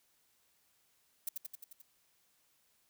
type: noise with echo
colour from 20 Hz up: violet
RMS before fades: -36 dBFS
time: 1.27-1.29 s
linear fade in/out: 5 ms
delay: 88 ms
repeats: 6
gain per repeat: -3 dB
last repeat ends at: 1.818 s
effects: white hiss -73 dBFS RMS until 2.89 s